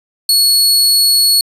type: tone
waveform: sawtooth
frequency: 4371 Hz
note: C#8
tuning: 25 cents flat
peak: -5 dBFS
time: 0.29-1.41 s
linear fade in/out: 2 ms
effects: resampled to 32000 Hz